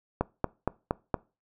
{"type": "click train", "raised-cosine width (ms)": 1, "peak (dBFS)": -11, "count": 5, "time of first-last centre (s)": [0.21, 1.142], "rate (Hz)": 4.29, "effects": ["noise-tail reverb RT60 0.3 s tail -22 dB re dry"]}